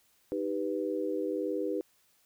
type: chord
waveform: sine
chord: Eb augmented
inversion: none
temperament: equal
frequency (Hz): 311.1 / 392 / 493.9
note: Eb4 / G4 / B4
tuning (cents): 0 / 0 / 0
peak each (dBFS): -34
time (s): 0.32-1.81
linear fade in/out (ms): 0
effects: white hiss -68 dBFS RMS until 2.25 s